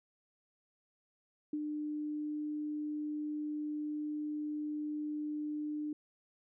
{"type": "tone with ADSR envelope", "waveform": "sine", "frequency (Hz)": 300.1, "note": "D4", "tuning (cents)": 38, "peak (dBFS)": -32, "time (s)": [1.53, 5.93], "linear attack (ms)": 4, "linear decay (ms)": 50, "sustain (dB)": -3, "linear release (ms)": 3, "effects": []}